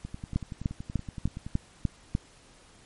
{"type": "two click trains", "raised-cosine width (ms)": 5, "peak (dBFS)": [-13, -24], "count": [7, 16], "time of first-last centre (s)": [[0.36, 2.151], [0.05, 1.465]], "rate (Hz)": [3.35, 10.6], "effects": ["pink hiss -56 dBFS RMS until 2.85 s", "MP3 48 kbps"]}